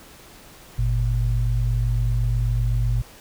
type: tone pair together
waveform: sine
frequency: 49.26 / 117.3 Hz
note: G1 / A#2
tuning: +9 / +11 cents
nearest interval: octave + minor third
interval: 1502 cents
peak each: -21 dBFS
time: 0.78-3.02 s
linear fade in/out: 10 ms
effects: pink hiss -46 dBFS RMS until 3.2 s